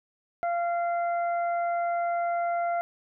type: harmonic tone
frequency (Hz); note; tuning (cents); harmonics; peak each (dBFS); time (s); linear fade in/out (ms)
690; F5; -21; 1 / 2 / 3; -25 / -36 / -42; 0.43-2.81; 0
effects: none